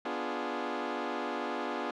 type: chord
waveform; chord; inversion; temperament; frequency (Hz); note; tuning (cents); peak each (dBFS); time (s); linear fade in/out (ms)
15% pulse; B diminished seventh; none; equal; 246.9 / 293.7 / 349.2 / 415.3; B3 / D4 / F4 / Ab4; 0 / 0 / 0 / 0; -32; 0.05-1.91; 5
effects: low-pass 3000 Hz 12 dB/octave